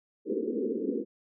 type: band-pass noise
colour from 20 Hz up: white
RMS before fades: -31 dBFS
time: 0.25-1.05 s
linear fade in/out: 50 ms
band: 210 to 480 Hz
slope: 96 dB/octave
effects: none